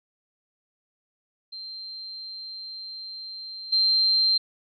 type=tone with level steps; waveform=sine; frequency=4148 Hz; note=C8; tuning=16 cents flat; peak=-35 / -18 dBFS; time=1.52-4.38 s; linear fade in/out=10 ms; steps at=3.72 s; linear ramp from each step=10 ms; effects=none